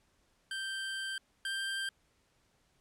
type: tone pair in turn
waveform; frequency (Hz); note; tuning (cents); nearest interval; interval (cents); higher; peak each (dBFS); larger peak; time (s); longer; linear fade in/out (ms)
25% pulse; 1567 / 1577.9; G6 / G6; -1 / +11; unison; 12; second; -32 / -30; second; 0.51-1.18 / 1.45-1.89; first; 2
effects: pink hiss -72 dBFS RMS until 2.8 s + low-pass 10000 Hz 12 dB/octave